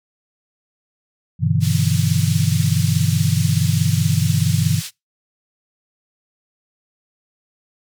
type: chord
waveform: sine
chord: E minor seventh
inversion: first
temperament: just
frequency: 98.89 / 123.61 / 148.33 / 164.81 Hz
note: G2 / B2 / D3 / E3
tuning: +16 / +2 / +18 / 0 cents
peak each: -20 dBFS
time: 1.39-4.82 s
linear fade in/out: 50 ms
type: band-pass noise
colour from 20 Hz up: pink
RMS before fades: -30 dBFS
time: 1.6-4.91 s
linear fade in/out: 50 ms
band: 3700 to 11000 Hz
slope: 12 dB/octave
effects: noise-tail reverb RT60 0.2 s tail -24 dB re dry